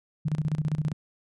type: tone with tremolo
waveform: sine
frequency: 152.7 Hz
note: D#3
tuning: 32 cents flat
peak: -22 dBFS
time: 0.25-0.93 s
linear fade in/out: 10 ms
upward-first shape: square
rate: 15 Hz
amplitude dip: 80%
effects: resampled to 22050 Hz